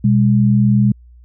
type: tone pair together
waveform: sine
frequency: 124.1 / 204.1 Hz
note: B2 / G#3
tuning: +9 / -30 cents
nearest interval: major sixth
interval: 861 cents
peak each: -12 dBFS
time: 0.04-0.92 s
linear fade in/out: 5 ms
effects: added 60 Hz sine -40 dBFS peak until 1.24 s